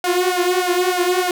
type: tone with flanger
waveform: sawtooth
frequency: 360.7 Hz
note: F#4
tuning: 44 cents flat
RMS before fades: -18 dBFS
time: 0.04-1.31 s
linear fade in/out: 2 ms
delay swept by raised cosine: 1.3 to 5.3 ms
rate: 3.3 Hz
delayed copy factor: +0.75
effects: none